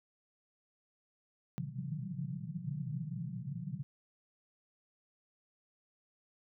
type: band-pass noise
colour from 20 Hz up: pink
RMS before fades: -40 dBFS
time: 1.58-3.83 s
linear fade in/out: 0 ms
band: 120 to 190 Hz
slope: 96 dB/octave
effects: none